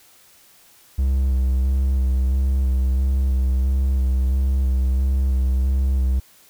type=tone with vibrato; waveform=triangle; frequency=65.5 Hz; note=C2; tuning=2 cents sharp; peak=-14 dBFS; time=0.98-6.2 s; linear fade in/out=10 ms; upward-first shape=square; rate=1.5 Hz; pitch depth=23 cents each way; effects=white hiss -52 dBFS RMS until 6.49 s